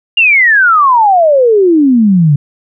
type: exponential sweep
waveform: sine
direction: down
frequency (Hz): 2850 to 138.59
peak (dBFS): -4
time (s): 0.17-2.36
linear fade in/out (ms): 5
effects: none